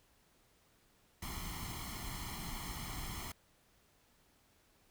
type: noise with comb filter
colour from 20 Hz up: pink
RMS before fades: -43 dBFS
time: 1.22-3.32 s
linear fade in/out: 5 ms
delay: 0.95 ms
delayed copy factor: +0.8
effects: pink hiss -70 dBFS RMS until 4.9 s